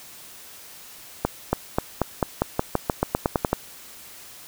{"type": "accelerating click train", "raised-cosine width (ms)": 1, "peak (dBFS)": -5, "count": 15, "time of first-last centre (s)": [1.25, 3.53], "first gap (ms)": 280, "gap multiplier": 0.91, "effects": ["white hiss -44 dBFS RMS until 4.47 s"]}